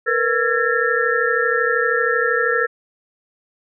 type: tone cluster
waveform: sine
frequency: 459.1 / 491.9 / 1351 / 1667 / 1808 Hz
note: A#4 / B4 / E6 / G#6 / A6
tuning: -26 / -7 / +42 / +6 / +47 cents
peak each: -22 dBFS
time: 0.06-2.67 s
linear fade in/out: 20 ms
effects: none